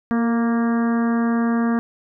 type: harmonic tone with a mistuned harmonic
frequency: 233.1 Hz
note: A#3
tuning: in tune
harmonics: 1 / 2 / 3 / 4 / 5 / 6 / 7 / 8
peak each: -17 / -29 / -31 / -35 / -31 / -37 / -34 / -40 dBFS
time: 0.11-1.79 s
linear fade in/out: 0 ms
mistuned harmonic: 2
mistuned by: -27 cents
effects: none